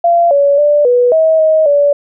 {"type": "tone with pitch steps", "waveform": "sine", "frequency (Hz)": [686, 566, 588, 490, 640, 630, 575], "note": ["F5", "C#5", "D5", "B4", "D#5", "D#5", "D5"], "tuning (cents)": [-31, 36, 2, -14, 49, 21, -37], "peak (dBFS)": -6, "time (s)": [0.04, 1.93], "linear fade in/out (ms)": 5, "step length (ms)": 270, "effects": []}